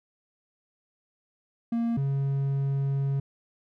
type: tone pair in turn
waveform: triangle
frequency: 232.6 / 137.97 Hz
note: A#3 / C#3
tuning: -4 / -8 cents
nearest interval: major sixth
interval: 904 cents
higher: first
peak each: -22 dBFS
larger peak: neither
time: 1.72-1.97 / 1.97-3.2 s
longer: second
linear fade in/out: 5 ms
effects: none